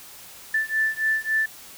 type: beating tone pair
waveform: sine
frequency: 1760 / 1763.6 Hz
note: A6 / A6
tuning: 0 / +4 cents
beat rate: 3.6 Hz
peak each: -24 dBFS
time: 0.54-1.46 s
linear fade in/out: 5 ms
effects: white hiss -44 dBFS RMS until 1.77 s